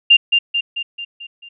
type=tone with echo; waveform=sine; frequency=2794 Hz; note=F7; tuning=in tune; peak=-5 dBFS; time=0.1-0.17 s; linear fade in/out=10 ms; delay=220 ms; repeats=6; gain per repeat=-5 dB; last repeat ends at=1.49 s; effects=none